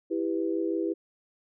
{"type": "chord", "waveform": "sine", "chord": "E minor", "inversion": "none", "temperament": "just", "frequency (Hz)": [329.6, 395.6, 494.4], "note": ["E4", "G4", "B4"], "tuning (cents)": [0, 16, 2], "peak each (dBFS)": [-28, -31, -34], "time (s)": [0.1, 0.94], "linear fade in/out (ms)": 20, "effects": []}